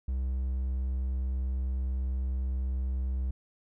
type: tone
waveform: triangle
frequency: 64.6 Hz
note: C2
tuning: 21 cents flat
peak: -26 dBFS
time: 0.08-3.31 s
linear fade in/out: 5 ms
effects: none